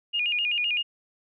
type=tone with vibrato; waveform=sine; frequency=2637 Hz; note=E7; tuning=in tune; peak=-23 dBFS; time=0.13-0.83 s; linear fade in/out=20 ms; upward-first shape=square; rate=7.8 Hz; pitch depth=130 cents each way; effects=none